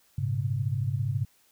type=tone cluster; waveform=sine; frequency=102.7 / 117 / 135.3 Hz; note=G#2 / A#2 / C#3; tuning=-19 / +7 / -42 cents; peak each=-29 / -33 / -29 dBFS; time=0.18-1.25 s; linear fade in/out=5 ms; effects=white hiss -64 dBFS RMS until 1.51 s